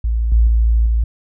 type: tone with level steps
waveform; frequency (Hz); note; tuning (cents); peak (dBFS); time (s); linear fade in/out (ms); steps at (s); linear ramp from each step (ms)
sine; 56.5; A1; +47; -14 / -8 / -10 / -12; 0.04-1.04; 5; 0.32 / 0.47 / 0.86; 2
effects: none